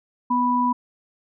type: tone pair together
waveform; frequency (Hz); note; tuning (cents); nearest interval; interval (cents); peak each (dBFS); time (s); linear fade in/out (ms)
sine; 246.9 / 985.9; B3 / B5; 0 / -3; 2 octaves; 2397; -22 / -19; 0.3-0.73; 10
effects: none